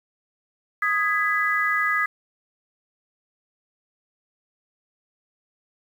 sine chord, G# minor, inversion second, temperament just, 1245.9 / 1661.2 / 1993.5 Hz, D#6 / G#6 / B6, +2 / 0 / +16 cents, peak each -24 dBFS, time 0.82-2.06 s, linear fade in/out 5 ms, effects 8-bit

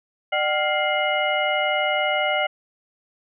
sine tone cluster, 602 / 758 / 1401 / 2104 / 2913 Hz, D5 / F#5 / F6 / C7 / F#7, +43 / +42 / +5 / +9 / -28 cents, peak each -24 / -25 / -28 / -25 / -28 dBFS, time 0.32-2.47 s, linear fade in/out 10 ms, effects none

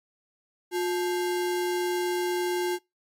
sine tone with sample-and-hold, 357.1 Hz, F4, 39 cents sharp, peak -24 dBFS, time 0.71-2.79 s, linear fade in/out 50 ms, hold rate 1225 Hz, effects noise-tail reverb RT60 0.2 s tail -24 dB re dry + MP3 64 kbps

